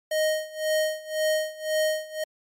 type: tone with tremolo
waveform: square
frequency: 622.3 Hz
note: D#5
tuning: in tune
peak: -21 dBFS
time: 0.11-2.24 s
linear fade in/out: 5 ms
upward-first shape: sine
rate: 1.9 Hz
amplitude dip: 90%
effects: MP3 64 kbps